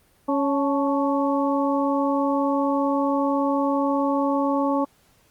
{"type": "harmonic tone with a mistuned harmonic", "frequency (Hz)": 277.8, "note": "C#4", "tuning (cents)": 4, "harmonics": [1, 2, 3, 4], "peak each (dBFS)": [-22, -25, -27, -28], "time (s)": [0.28, 4.85], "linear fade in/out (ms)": 10, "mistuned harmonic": 3, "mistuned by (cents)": 71, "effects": ["pink hiss -60 dBFS RMS until 5.3 s", "Opus 32 kbps"]}